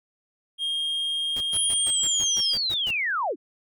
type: tone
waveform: triangle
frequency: 3229 Hz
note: G#7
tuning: 49 cents flat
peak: -23 dBFS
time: 0.58-2.58 s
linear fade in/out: 50 ms
type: noise bursts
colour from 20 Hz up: pink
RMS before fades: -39 dBFS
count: 10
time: 1.36-2.91 s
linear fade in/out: 5 ms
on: 47 ms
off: 120 ms
type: linear sweep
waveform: sine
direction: down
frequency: 10520 to 238.6 Hz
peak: -23 dBFS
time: 1.51-3.36 s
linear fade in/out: 50 ms
effects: none